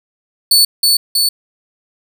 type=tone with echo; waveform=sawtooth; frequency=4459 Hz; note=C#8; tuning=9 cents sharp; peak=-4 dBFS; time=0.51-0.65 s; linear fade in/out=5 ms; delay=320 ms; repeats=2; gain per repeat=-2 dB; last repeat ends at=1.29 s; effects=none